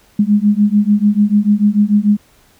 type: beating tone pair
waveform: sine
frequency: 203.8 / 210.6 Hz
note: G#3 / G#3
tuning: -32 / +24 cents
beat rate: 6.8 Hz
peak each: -12 dBFS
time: 0.19-2.17 s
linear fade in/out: 5 ms
effects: pink hiss -51 dBFS RMS until 2.59 s